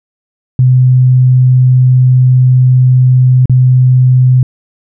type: tone with dropouts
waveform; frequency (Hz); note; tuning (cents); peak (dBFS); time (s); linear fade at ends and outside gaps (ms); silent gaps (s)
sine; 127.5; C3; -44; -3; 0.59-4.43; 2; 3.457-3.496
effects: none